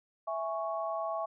sine chord, C# minor, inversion first, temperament equal, 659.3 / 830.6 / 1108.7 Hz, E5 / G#5 / C#6, 0 / 0 / 0 cents, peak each -34 / -39 / -37 dBFS, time 0.27-1.26 s, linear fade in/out 10 ms, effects none

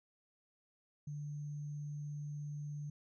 sine tone with sample-and-hold, 147.2 Hz, D3, 4 cents sharp, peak -40 dBFS, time 1.07-2.9 s, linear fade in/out 5 ms, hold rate 6300 Hz, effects resampled to 24000 Hz

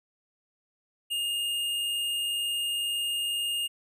square tone, 2833 Hz, F7, 24 cents sharp, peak -28 dBFS, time 1.1-3.68 s, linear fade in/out 20 ms, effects resampled to 32000 Hz

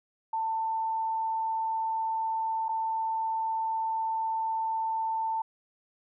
sine tone with dropouts, 892 Hz, A5, 23 cents sharp, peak -27 dBFS, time 0.33-5.42 s, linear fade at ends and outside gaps 5 ms, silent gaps 2.684-2.69 s, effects none

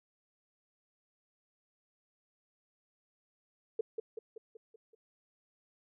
sine tone with echo, 445.6 Hz, A4, 22 cents sharp, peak -28 dBFS, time 3.79-3.81 s, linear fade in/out 5 ms, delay 190 ms, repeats 6, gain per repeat -5 dB, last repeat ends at 4.95 s, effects none

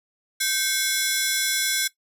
10% pulse ring-modulated tone, 1864.7 Hz, A#6, in tune, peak -9 dBFS, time 0.4-1.88 s, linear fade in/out 10 ms, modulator 308 Hz, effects noise-tail reverb RT60 0.1 s tail -17 dB re dry

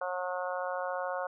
harmonic tone, 181.4 Hz, F#3, 34 cents flat, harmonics 3 / 4 / 5 / 6 / 7 / 8, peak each -35 / -38 / -41 / -40 / -43 / -41 dBFS, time 0.01-1.27 s, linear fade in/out 5 ms, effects none

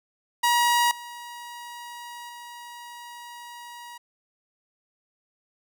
sawtooth tone with level steps, 956 Hz, A#5, 43 cents sharp, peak -15 / -34 / -36 dBFS, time 0.43-3.98 s, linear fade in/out 10 ms, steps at 0.91 / 2.29 s, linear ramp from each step 2 ms, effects none

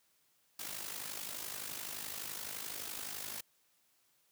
white noise with amplitude modulation, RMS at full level -40 dBFS, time 0.59-3.41 s, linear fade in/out 5 ms, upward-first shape sine, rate 51.7 Hz, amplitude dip 65%, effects white hiss -73 dBFS RMS until 4.31 s + high-pass 80 Hz 12 dB/octave

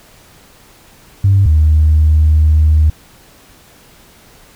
sine tone pair in turn, 98 / 77.2 Hz, G2 / D#2, 0 / -13 cents, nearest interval major third, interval 413 cents, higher first, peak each -5 dBFS, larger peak neither, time 1.24-1.46 / 1.46-2.9 s, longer second, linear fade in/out 5 ms, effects tanh soft clip ceiling -2 dBFS + pink hiss -44 dBFS RMS until 4.55 s

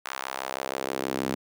sawtooth tone with high-pass filter sweep, 66.3 Hz, C2, 23 cents sharp, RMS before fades -32 dBFS, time 0.05-1.35 s, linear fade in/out 5 ms, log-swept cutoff 1200 to 240 Hz, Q 1.4, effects none

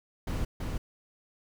brown noise with echo, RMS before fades -31 dBFS, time 0.27-0.45 s, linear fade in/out 5 ms, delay 330 ms, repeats 1, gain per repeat -2 dB, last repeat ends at 0.78 s, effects none

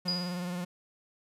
45% pulse tone with vibrato, 177.9 Hz, F3, 32 cents sharp, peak -33 dBFS, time 0.05-0.65 s, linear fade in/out 10 ms, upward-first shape sine, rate 19 Hz, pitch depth 41 cents each way
sine tone with exponential decay, 4904 Hz, D#8, 26 cents flat, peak -26 dBFS, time 0.08-0.54 s, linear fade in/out 2 ms, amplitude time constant 100 ms
effects resampled to 32000 Hz

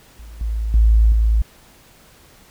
sine tone with level steps, 55 Hz, A1, in tune, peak -34 / -19 / -9 / -12 dBFS, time 0.19-1.42 s, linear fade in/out 5 ms, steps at 0.41 / 0.74 / 1.12 s, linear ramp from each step 2 ms, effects pink hiss -49 dBFS RMS until 2.5 s

